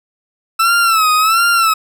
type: tone with vibrato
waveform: 40% pulse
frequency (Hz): 1318.5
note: E6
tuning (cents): 0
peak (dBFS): -9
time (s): 0.59-1.74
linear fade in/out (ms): 10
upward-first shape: sine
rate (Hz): 1.4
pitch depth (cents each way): 98
effects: none